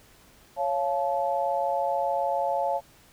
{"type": "chord", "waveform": "sine", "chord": "Db augmented", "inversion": "none", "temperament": "just", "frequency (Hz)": [554.4, 693, 866.2], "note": ["Db5", "F5", "A5"], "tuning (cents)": [0, -14, -27], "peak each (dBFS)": -28, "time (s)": [0.56, 2.81], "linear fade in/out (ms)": 50, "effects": ["pink hiss -56 dBFS RMS until 3.12 s"]}